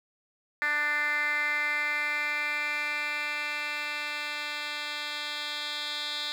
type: tone with band-pass filter sweep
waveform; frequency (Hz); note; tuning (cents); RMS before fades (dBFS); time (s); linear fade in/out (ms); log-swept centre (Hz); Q
10% pulse; 296; D4; +14; -31; 0.62-6.32; 0; 1900 to 3500; 5.6
effects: 9-bit